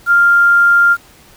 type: tone with quantisation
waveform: sine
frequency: 1396.9 Hz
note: F6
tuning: in tune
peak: -6 dBFS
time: 0.06-0.97 s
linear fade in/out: 50 ms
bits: 6
effects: pink hiss -44 dBFS RMS until 1.36 s